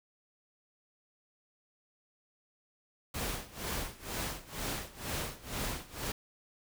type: noise with tremolo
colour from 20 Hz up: pink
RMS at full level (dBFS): -35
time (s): 3.14-6.12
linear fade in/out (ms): 5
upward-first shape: sine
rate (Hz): 2.1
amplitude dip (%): 90
effects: none